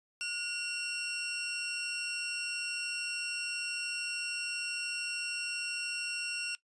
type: tone pair together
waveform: sawtooth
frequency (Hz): 1448 / 2733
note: F#6 / F7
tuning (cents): -38 / -38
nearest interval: major seventh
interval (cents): 1100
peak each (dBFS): -39 / -31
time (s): 0.21-6.55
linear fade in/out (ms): 0
effects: noise-tail reverb RT60 0.1 s tail -18 dB re dry + resampled to 22050 Hz